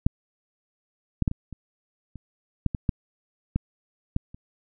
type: clicks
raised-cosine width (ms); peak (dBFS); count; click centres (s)
5; -6 / -9 / -9 / -18 / -25 / -27 / -9 / -15 / -9 / -11 / -11 / -29; 12; 0.065 / 1.223 / 1.278 / 1.314 / 1.527 / 2.157 / 2.663 / 2.748 / 2.892 / 3.56 / 4.164 / 4.345
effects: none